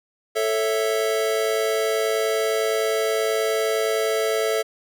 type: chord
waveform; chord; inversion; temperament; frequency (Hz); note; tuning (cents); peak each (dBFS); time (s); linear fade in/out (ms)
square; A major; none; equal with one note detuned; 440 / 550.5 / 659.3; A4 / C#5 / E5; 0 / -12 / 0; -23 / -29 / -26; 0.35-4.63; 20
effects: none